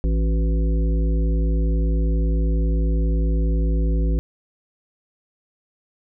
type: harmonic tone with a mistuned harmonic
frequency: 55 Hz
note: A1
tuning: in tune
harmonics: 1 / 3 / 5 / 7 / 9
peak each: -17 / -27 / -31 / -34 / -36 dBFS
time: 0.04-4.19 s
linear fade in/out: 0 ms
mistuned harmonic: 7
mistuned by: -56 cents
effects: none